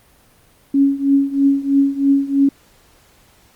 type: tone with tremolo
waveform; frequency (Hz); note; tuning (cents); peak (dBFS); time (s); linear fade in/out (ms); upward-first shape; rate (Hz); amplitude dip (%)
sine; 277.2; C#4; 0; -8; 0.74-2.49; 5; triangle; 3.1; 90
effects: pink hiss -52 dBFS RMS until 3.55 s + Opus 32 kbps